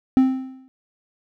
triangle tone with exponential decay, 261.6 Hz, C4, in tune, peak -7 dBFS, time 0.17-0.68 s, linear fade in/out 0 ms, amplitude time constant 110 ms, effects none

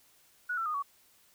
sine tone with pitch steps, 1462 / 1340.7 / 1229.4 / 1127.4 Hz, F#6 / E6 / D#6 / C#6, -21 / +29 / -21 / +29 cents, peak -30 dBFS, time 0.49-0.826 s, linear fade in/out 10 ms, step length 84 ms, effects white hiss -64 dBFS RMS until 1.34 s

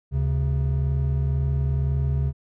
triangle tone pair together, 73.42 / 135.35 Hz, D2 / C#3, 0 / -41 cents, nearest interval major seventh, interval 1059 cents, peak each -21 dBFS, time 0.11-2.33 s, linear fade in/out 50 ms, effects none

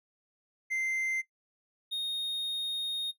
triangle tone pair in turn, 2082 / 3710 Hz, C7 / A#7, -9 / -9 cents, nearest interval minor seventh, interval 1000 cents, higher second, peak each -28 dBFS, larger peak neither, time 0.7-1.22 / 1.91-3.12 s, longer second, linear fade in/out 20 ms, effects noise-tail reverb RT60 0.1 s tail -17 dB re dry

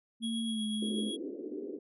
sine tone with pitch glide, 227.1 to 214.5 Hz, A#3 to A3, -45 to -44 cents, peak -32 dBFS, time 0.2-1.12 s, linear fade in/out 50 ms, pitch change -99 cents, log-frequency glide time 0.46-0.64 s
square tone with tremolo, 3322 Hz, G#7, in tune, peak -37 dBFS, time 0.22-1.17 s, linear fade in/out 20 ms, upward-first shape triangle, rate 8.1 Hz, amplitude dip 40%
pink band-pass noise, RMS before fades -40 dBFS, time 0.82-1.79 s, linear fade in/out 5 ms, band 270 to 440 Hz, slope 48 dB/octave
effects resampled to 32000 Hz

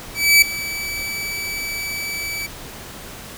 sawtooth tone with ADSR envelope, 2300 Hz, D7, 37 cents flat, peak -4 dBFS, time 0.14-2.47 s, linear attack 280 ms, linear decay 4 ms, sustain -17 dB, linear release 16 ms, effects pink hiss -36 dBFS RMS until 3.37 s

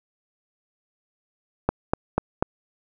click train, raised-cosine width 1 ms, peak -5 dBFS, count 4, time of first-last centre 1.69-2.425 s, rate 4.08 Hz, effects none

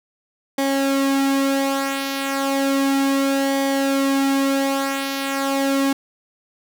sawtooth tone with flanger, 273.7 Hz, C#4, 22 cents flat, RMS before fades -20 dBFS, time 0.58-5.93 s, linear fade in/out 5 ms, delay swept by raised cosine 0.74 to 3.54 ms, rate 0.33 Hz, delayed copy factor -0.55, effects none

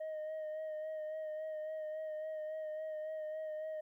sine tone with vibrato, 622.3 Hz, D#5, in tune, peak -36 dBFS, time 0-3.81 s, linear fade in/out 10 ms, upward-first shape sine, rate 3.6 Hz, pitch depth 23 cents each way, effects tanh soft clip ceiling -38 dBFS + 13-bit

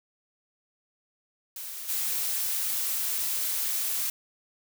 blue noise with level steps, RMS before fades -38 / -29 dBFS, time 1.56-4.1 s, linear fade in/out 2 ms, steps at 1.88 s, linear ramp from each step 20 ms, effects none

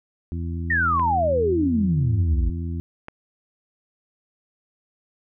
harmonic tone, 84.4 Hz, E2, 41 cents sharp, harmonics 1 / 2 / 3 / 4, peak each -26 / -33 / -35 / -40 dBFS, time 0.32-2.8 s, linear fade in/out 0 ms
sine exponential sweep, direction down, 1900 to 52.4 Hz, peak -18 dBFS, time 0.7-2.5 s, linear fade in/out 5 ms
clicks, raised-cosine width 0.5 ms, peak -20 dBFS, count 2, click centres 0.996 / 3.084 s
effects none

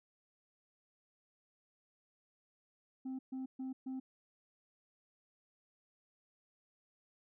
sine tone bursts, 261.6 Hz, C4, in tune, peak -36 dBFS, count 4, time 3.05-4 s, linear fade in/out 10 ms, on 140 ms, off 130 ms, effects tanh soft clip ceiling -38 dBFS

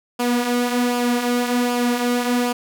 sawtooth tone with flanger, 243.5 Hz, B3, 24 cents flat, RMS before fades -20 dBFS, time 0.19-2.53 s, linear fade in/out 10 ms, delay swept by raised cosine 0.5 to 5.3 ms, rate 1.3 Hz, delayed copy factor -0.5, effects none

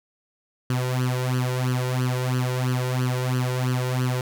sawtooth tone with flanger, 126.7 Hz, B2, 45 cents sharp, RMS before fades -24 dBFS, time 0.7-4.21 s, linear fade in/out 2 ms, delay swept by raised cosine 0.66 to 2.16 ms, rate 3 Hz, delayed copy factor +0.8, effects none

